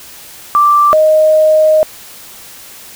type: tone pair in turn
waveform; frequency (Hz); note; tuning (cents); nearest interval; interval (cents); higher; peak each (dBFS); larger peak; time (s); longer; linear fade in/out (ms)
sine; 1174.7 / 622.3; D6 / D#5; 0 / 0; major seventh; 1100; first; -5; neither; 0.55-0.93 / 0.93-1.83; second; 0
effects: white hiss -34 dBFS RMS until 2.95 s